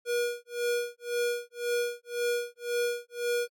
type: tone with tremolo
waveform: square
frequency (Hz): 480.1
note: B4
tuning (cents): -49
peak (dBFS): -26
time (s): 0.05-3.48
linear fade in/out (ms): 50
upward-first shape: sine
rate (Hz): 1.9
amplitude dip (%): 100
effects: AAC 64 kbps